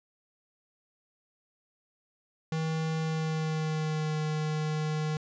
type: tone with pitch glide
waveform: square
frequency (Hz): 159.5 to 154.16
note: D#3 to D#3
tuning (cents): +43 to -16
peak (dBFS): -29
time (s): 2.52-5.17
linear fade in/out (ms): 2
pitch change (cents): -59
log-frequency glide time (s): 3-4.18
effects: resampled to 16000 Hz